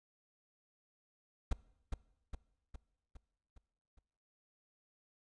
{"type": "noise with echo", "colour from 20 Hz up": "brown", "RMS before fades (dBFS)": -30, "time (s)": [1.51, 1.53], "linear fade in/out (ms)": 5, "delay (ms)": 410, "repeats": 6, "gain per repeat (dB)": -5, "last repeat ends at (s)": 3.99, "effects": ["noise-tail reverb RT60 0.9 s tail -21 dB re dry", "resampled to 22050 Hz"]}